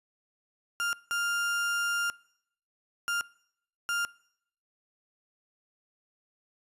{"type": "tone bursts at uneven times", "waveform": "35% pulse", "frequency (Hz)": 1400, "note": "F6", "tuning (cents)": 4, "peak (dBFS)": -26, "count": 4, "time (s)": [[0.8, 0.93], [1.11, 2.1], [3.08, 3.21], [3.89, 4.05]], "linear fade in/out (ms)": 0, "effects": ["noise-tail reverb RT60 0.7 s tail -22 dB re dry", "resampled to 32000 Hz"]}